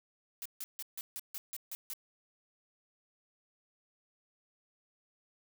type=noise bursts; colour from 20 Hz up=blue; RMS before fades=-41 dBFS; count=9; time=0.42-1.935 s; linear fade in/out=0 ms; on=35 ms; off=150 ms; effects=none